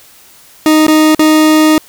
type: tone with dropouts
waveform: 40% pulse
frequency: 310.4 Hz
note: D#4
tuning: 4 cents flat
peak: -4 dBFS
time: 0.66-1.78 s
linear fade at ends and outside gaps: 1 ms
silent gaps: 0.867-0.881 / 1.148-1.193 s
effects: white hiss -41 dBFS RMS until 1.88 s